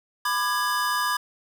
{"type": "chord", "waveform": "square", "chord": "G# diminished", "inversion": "first", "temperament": "just", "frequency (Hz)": [996.7, 1196.1, 1661.2], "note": ["B5", "D6", "G#6"], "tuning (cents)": [16, 31, 0], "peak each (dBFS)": -28, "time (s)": [0.25, 1.17], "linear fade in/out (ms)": 5, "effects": []}